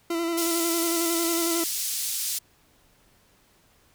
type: tone with vibrato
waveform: 40% pulse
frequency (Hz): 335.9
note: E4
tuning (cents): +33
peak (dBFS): -24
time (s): 0.1-1.64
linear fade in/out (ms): 5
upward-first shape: square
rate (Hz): 11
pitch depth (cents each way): 25
type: band-pass noise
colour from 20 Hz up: white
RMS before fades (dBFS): -29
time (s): 0.37-2.39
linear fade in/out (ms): 10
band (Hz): 4300 to 12000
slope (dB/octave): 12
effects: pink hiss -61 dBFS RMS until 3.94 s